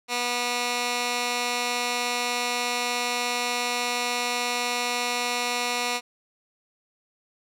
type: tone with band-pass filter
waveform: 15% pulse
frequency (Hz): 243.4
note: B3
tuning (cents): -25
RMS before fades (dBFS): -27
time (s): 0.08-6.01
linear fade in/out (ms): 50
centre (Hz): 3900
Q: 0.56
effects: none